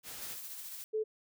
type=noise; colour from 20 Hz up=white; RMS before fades=-45 dBFS; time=0.03-0.38 s; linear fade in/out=50 ms
type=noise with tremolo; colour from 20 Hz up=blue; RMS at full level=-43 dBFS; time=0.22-0.84 s; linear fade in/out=0 ms; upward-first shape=triangle; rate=14 Hz; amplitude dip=40%
type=tone; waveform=sine; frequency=434.2 Hz; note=A4; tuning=23 cents flat; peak=-30 dBFS; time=0.93-1.04 s; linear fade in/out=20 ms
effects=none

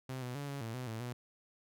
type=tone with pitch steps; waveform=sawtooth; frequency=130.1 / 124.2 / 142.7 / 140.1 / 113.3 / 126.8 / 112 / 122.4 Hz; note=C3 / B2 / D3 / C#3 / A#2 / B2 / A2 / B2; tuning=-9 / +10 / -49 / +19 / -49 / +46 / +31 / -15 cents; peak=-35 dBFS; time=0.09-1.13 s; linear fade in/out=5 ms; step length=130 ms; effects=none

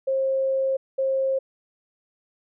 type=tone pair in turn; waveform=sine; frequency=534 / 534 Hz; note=C5 / C5; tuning=+35 / +35 cents; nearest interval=unison; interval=0 cents; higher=neither; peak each=-20 dBFS; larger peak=neither; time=0.07-0.77 / 0.98-1.39 s; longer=first; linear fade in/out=10 ms; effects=none

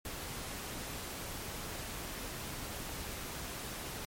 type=noise; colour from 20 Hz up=pink; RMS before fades=-42 dBFS; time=0.05-4.05 s; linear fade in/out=2 ms; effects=MP3 64 kbps

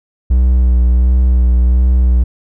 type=tone with vibrato; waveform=triangle; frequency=61.8 Hz; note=B1; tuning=2 cents sharp; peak=-5 dBFS; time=0.3-2.24 s; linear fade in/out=10 ms; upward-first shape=sine; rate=1.4 Hz; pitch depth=29 cents each way; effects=none

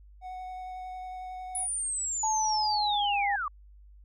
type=tone with vibrato; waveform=triangle; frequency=740 Hz; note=F#5; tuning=in tune; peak=-35 dBFS; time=0.21-1.68 s; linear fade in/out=50 ms; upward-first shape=sine; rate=11 Hz; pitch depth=9 cents each way
type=linear sweep; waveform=sine; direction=down; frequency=10020 to 1108.7 Hz; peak=-29 dBFS; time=1.55-3.48 s; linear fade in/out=2 ms
type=tone with pitch glide; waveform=sine; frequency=869 to 806.1 Hz; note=A5 to G5; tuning=-22 to +48 cents; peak=-26 dBFS; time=2.23-3.36 s; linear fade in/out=5 ms; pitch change=-130 cents; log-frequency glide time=2.43-3.19 s
effects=added 50 Hz sine -50 dBFS peak until 4.04 s

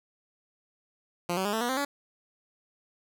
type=tone with pitch steps; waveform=10% pulse; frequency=174.61 / 189.32 / 205.3 / 222.6 / 241.3 / 261.6 / 283.7 Hz; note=F3 / F#3 / G#3 / A3 / B3 / C4 / C#4; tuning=0 / +40 / -20 / +20 / -40 / 0 / +40 cents; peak=-19 dBFS; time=1.29-1.85 s; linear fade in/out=5 ms; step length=80 ms; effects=none

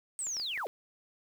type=linear sweep; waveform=sine; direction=down; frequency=8440 to 356.4 Hz; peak=-33 dBFS; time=0.19-0.67 s; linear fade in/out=0 ms
type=clicks; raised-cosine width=0.3 ms; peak=-31 dBFS; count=5; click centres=0.269 / 0.368 / 0.399 / 0.576 / 0.669 s
effects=9-bit

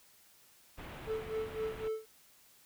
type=low-pass noise; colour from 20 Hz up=pink; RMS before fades=-47 dBFS; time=0.77-1.89 s; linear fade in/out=20 ms; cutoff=3100 Hz; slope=24 dB/octave
type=tone with tremolo; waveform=triangle; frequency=439.1 Hz; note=A4; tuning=4 cents flat; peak=-30 dBFS; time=1.06-2.06 s; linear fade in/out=50 ms; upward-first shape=sine; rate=3.9 Hz; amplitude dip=85%
effects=white hiss -63 dBFS RMS until 2.65 s

